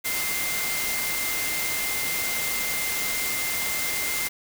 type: tone in noise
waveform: sine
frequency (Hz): 2093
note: C7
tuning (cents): 0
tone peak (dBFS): -30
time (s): 0.04-4.29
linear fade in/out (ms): 20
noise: white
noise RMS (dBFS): -28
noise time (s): 0.04-4.29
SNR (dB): -5
effects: none